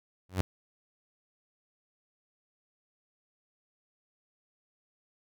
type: tone with exponential growth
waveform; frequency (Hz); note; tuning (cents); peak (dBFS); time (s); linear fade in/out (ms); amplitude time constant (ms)
sawtooth; 92.5; F#2; 0; -18; 0.29-0.41; 0; 26
effects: none